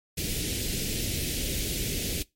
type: band-stop noise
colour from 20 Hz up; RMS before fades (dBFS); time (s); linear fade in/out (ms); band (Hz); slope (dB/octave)
pink; -30; 0.17-2.23; 10; 460 to 2400; 24
effects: noise-tail reverb RT60 0.2 s tail -22 dB re dry + MP3 64 kbps